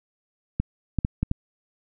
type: clicks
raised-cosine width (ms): 5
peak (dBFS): -10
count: 5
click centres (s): 0.6 / 0.987 / 1.049 / 1.23 / 1.314
effects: none